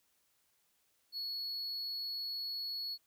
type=tone; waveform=triangle; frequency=4373 Hz; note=C#8; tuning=24 cents flat; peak=-36 dBFS; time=1.12-2.98 s; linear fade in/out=50 ms; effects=white hiss -75 dBFS RMS until 3.06 s